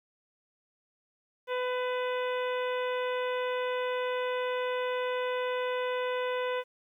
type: harmonic tone with a mistuned harmonic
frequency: 501 Hz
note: B4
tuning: 25 cents sharp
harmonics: 1 / 2 / 3 / 4 / 5 / 6 / 7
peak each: -30 / -36 / -40 / -42 / -44 / -46 / -47 dBFS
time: 1.47-6.64 s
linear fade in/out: 50 ms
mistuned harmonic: 6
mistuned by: -22 cents
effects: 11-bit